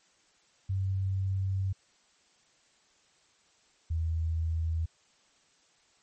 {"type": "tone pair in turn", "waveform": "sine", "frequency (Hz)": [95.9, 81.29], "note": ["G2", "E2"], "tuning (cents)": [-37, -24], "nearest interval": "minor third", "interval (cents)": 287, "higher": "first", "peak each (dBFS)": -27, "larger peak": "neither", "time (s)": [[0.69, 1.73], [3.9, 4.86]], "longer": "first", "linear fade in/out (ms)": 10, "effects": ["white hiss -66 dBFS RMS until 6.02 s", "MP3 32 kbps"]}